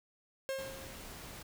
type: tone with exponential decay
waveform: 45% pulse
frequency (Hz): 536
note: C5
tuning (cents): +42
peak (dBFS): -33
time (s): 0.49-1.23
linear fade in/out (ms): 0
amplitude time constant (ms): 160
type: noise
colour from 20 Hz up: pink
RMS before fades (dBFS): -48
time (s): 0.58-1.43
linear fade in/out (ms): 10
effects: none